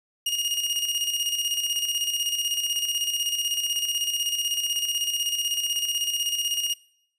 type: tone with tremolo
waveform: sawtooth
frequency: 2859 Hz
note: F7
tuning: 40 cents sharp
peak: -19 dBFS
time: 0.26-6.74 s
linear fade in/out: 5 ms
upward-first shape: square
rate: 16 Hz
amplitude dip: 50%
effects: noise-tail reverb RT60 0.7 s tail -23 dB re dry + resampled to 32000 Hz